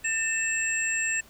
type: tone cluster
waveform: sine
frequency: 1798 / 2639 / 7590 Hz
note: A6 / E7 / A#8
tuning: +37 / +1 / +30 cents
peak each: -29 dBFS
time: 0.04-1.21 s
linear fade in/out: 10 ms
effects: pink hiss -54 dBFS RMS until 1.29 s